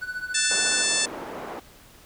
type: tone with tremolo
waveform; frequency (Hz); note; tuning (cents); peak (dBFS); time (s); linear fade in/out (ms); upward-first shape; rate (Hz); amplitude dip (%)
triangle; 1489; F#6; +11; -24; 0.01-0.83; 20; triangle; 14; 85
type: harmonic tone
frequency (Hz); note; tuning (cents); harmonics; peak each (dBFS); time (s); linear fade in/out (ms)
882; A5; +4; 2 / 3 / 4 / 5 / 6 / 7 / 8 / 9 / 10; -30 / -30 / -30 / -30 / -30 / -30 / -30 / -30 / -30; 0.34-1.06; 10
type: band-pass noise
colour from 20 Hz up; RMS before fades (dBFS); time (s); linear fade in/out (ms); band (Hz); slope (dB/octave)
white; -36; 0.5-1.6; 10; 260 to 790; 12
effects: pink hiss -51 dBFS RMS until 2.05 s